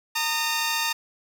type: tone pair together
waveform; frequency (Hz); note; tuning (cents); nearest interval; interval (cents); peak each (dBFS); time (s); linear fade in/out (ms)
10% pulse; 915 / 1231.3; A#5 / D#6; -32 / -18; perfect fourth; 514; -16 / -21; 0.15-0.93; 10
effects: none